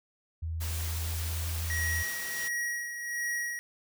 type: tone with pitch glide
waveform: sine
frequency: 81.4 to 82.44 Hz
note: E2 to E2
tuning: -21 to +1 cents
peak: -31 dBFS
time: 0.42-2.03 s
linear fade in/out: 10 ms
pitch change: +22 cents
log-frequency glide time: 0.69-1.75 s
type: noise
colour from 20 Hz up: white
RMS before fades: -39 dBFS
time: 0.6-2.49 s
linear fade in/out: 20 ms
type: tone with tremolo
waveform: square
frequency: 1903 Hz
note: A#6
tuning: 35 cents sharp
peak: -30 dBFS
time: 1.7-3.59 s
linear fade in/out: 0 ms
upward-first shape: sine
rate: 1.4 Hz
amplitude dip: 55%
effects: none